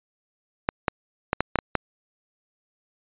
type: clicks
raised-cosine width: 0.5 ms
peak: -5 dBFS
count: 7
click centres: 0.689 / 0.882 / 1.331 / 1.406 / 1.557 / 1.588 / 1.753 s
effects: resampled to 8000 Hz